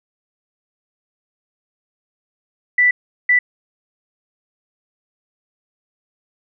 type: tone bursts at uneven times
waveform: sine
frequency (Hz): 1975.5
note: B6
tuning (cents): 0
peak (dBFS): -10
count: 2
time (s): 2.78-2.91 / 3.29-3.39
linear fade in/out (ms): 5
effects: none

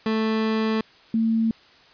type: tone pair in turn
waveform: 30% pulse / sine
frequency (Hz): 220 / 225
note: A3 / A3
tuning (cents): 0 / +39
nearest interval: unison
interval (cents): 39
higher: second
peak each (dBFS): -18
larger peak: neither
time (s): 0.06-0.81 / 1.14-1.51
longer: first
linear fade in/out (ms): 2
effects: white hiss -52 dBFS RMS until 1.93 s + resampled to 11025 Hz

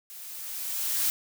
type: noise with level ramp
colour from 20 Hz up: blue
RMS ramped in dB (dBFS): -44 to -25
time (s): 0.1-1.1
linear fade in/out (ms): 0
effects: none

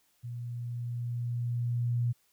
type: tone with level ramp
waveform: sine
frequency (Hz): 120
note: B2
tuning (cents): -49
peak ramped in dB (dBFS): -36 to -25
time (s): 0.23-2.13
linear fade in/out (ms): 20
effects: white hiss -70 dBFS RMS until 2.32 s

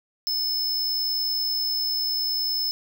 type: tone with amplitude modulation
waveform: square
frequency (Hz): 5230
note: E8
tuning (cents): -15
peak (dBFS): -22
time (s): 0.27-2.71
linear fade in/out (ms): 0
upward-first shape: sine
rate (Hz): 80.6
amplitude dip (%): 35
effects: none

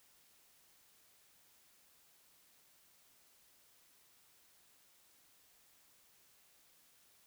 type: silence
effects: white hiss -68 dBFS RMS until 7.26 s

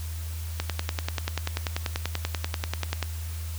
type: click train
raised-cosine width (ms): 0.2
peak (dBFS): -10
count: 26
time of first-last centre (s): 0.6-3.027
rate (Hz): 10.3
effects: added 81 Hz sine -31 dBFS peak until 3.58 s + white hiss -44 dBFS RMS until 3.58 s

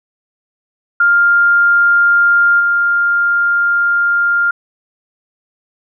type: tone with level steps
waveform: sine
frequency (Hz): 1401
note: F6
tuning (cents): +5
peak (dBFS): -7 / -10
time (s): 1-4.51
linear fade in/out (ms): 5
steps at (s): 2.59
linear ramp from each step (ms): 20
effects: none

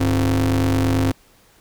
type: ring-modulated tone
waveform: 40% pulse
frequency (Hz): 83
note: E2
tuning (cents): +12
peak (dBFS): -12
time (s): 0-1.12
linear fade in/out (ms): 10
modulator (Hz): 183
effects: pink hiss -54 dBFS RMS until 1.6 s

